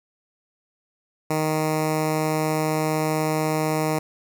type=tone with notch filter; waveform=10% pulse; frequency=155.8 Hz; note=D#3; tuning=3 cents sharp; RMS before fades=-23 dBFS; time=1.3-3.99 s; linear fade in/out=5 ms; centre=3400 Hz; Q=1.4; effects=none